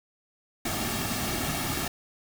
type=noise with comb filter; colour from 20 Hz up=pink; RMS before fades=-30 dBFS; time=0.65-1.88 s; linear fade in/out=5 ms; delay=2 ms; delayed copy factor=-0.6; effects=none